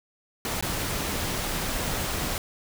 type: noise with dropouts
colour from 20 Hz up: pink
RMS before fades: -29 dBFS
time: 0.45-2.38 s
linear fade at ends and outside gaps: 1 ms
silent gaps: 0.61-0.625 s
effects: none